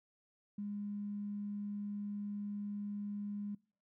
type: tone with tanh clipping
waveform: triangle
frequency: 204.9 Hz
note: G#3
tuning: 23 cents flat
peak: -38 dBFS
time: 0.58-3.55 s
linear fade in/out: 5 ms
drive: 3 dB
effects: noise-tail reverb RT60 0.4 s tail -24 dB re dry